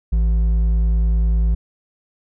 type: tone with hard clipping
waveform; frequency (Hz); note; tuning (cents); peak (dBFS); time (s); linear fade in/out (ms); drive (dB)
sine; 55; A1; 0; -15; 0.12-1.55; 10; 5
effects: none